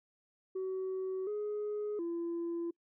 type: tone with pitch steps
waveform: sine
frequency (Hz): 377.1 / 418.5 / 339.3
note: F#4 / G#4 / F4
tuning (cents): +33 / +13 / -50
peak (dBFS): -32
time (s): 0.55-2.71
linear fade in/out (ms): 10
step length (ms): 720
effects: noise-tail reverb RT60 0.1 s tail -26 dB re dry + tanh soft clip ceiling -32 dBFS